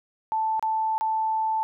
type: tone with dropouts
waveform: sine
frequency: 880 Hz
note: A5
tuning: in tune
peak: -22 dBFS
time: 0.32-1.63 s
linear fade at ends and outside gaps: 0 ms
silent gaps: 0.595-0.626 / 0.98-1.01 s
effects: none